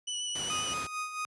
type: tone with vibrato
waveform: 25% pulse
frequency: 2960 Hz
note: F#7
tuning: in tune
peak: -29 dBFS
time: 0.07-0.74 s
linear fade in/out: 10 ms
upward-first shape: sine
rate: 7.5 Hz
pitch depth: 16 cents each way
type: noise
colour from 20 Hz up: pink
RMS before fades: -40 dBFS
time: 0.35-0.87 s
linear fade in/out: 5 ms
type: tone with tremolo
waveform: 30% pulse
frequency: 1244.5 Hz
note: D#6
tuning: in tune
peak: -29 dBFS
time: 0.5-1.25 s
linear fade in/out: 0 ms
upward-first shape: sine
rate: 4.5 Hz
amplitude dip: 60%
effects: high-pass 100 Hz 12 dB/octave + resampled to 24000 Hz